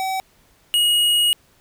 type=tone pair in turn; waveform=square; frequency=762 / 2888 Hz; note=G5 / F#7; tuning=-49 / -43 cents; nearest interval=octave + major seventh; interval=2306 cents; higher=second; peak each=-22 / -15 dBFS; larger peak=second; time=0-0.2 / 0.74-1.33 s; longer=second; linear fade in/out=0 ms; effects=pink hiss -57 dBFS RMS until 1.6 s